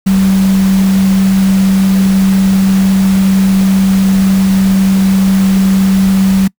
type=tone in noise; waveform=sine; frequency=192 Hz; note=G3; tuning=36 cents flat; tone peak=-6 dBFS; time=0.06-6.48 s; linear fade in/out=10 ms; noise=pink; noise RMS=-23 dBFS; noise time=0.06-6.48 s; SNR=+14 dB; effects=noise-tail reverb RT60 0.1 s tail -25 dB re dry